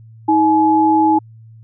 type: tone pair together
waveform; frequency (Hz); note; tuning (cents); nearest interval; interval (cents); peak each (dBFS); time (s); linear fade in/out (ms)
sine; 317.7 / 848.2; D#4 / G#5; +36 / +36; octave + perfect fourth; 1700; -13 / -12; 0.28-1.19; 10
effects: added 112 Hz sine -38 dBFS peak until 1.63 s